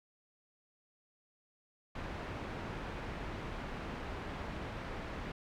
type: low-pass noise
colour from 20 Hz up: pink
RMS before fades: -42 dBFS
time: 1.95-5.32 s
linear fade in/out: 5 ms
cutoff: 2200 Hz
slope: 12 dB/octave
effects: none